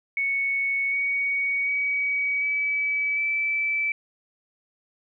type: tone with pitch steps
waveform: sine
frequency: 2217 / 2241 / 2266 / 2291 / 2316 Hz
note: C#7 / C#7 / C#7 / D7 / D7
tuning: 0 / +18 / +37 / -44 / -25 cents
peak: -22 dBFS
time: 0.17-3.92 s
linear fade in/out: 2 ms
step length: 750 ms
effects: none